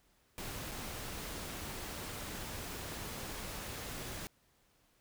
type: noise with dropouts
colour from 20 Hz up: pink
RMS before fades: -43 dBFS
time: 0.38-4.27 s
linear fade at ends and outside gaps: 0 ms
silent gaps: 0.713-0.717 s
effects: pink hiss -71 dBFS RMS until 5 s